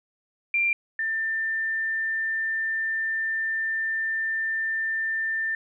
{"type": "tone pair in turn", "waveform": "sine", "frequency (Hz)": [2375, 1790], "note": ["D7", "A6"], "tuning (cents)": [19, 29], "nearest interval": "perfect fourth", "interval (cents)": 490, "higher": "first", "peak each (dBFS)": [-20, -24], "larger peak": "first", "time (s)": [[0.54, 0.73], [0.99, 5.55]], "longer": "second", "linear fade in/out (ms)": 2, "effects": []}